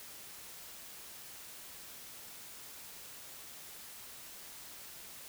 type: silence
effects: white hiss -50 dBFS RMS until 5.28 s